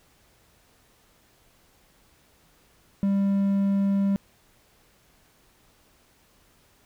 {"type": "tone", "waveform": "triangle", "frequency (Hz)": 197.7, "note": "G3", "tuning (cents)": 15, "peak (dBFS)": -18, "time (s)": [3.03, 4.16], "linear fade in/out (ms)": 0, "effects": ["pink hiss -61 dBFS RMS until 6.85 s"]}